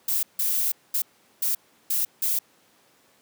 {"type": "noise bursts at uneven times", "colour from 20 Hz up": "violet", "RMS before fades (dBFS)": -24, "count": 6, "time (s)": [[0.08, 0.23], [0.39, 0.72], [0.94, 1.02], [1.42, 1.55], [1.9, 2.05], [2.22, 2.39]], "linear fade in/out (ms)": 5, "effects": ["pink hiss -60 dBFS RMS until 3.21 s", "high-pass 200 Hz 12 dB/octave"]}